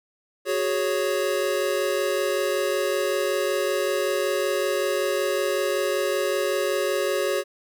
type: chord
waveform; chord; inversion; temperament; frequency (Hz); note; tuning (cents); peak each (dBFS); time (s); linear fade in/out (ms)
square; F# suspended second; none; equal; 370 / 415.3 / 554.4; F#4 / G#4 / C#5; 0 / 0 / 0; -28 / -28 / -26; 0.45-7.44; 50
effects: none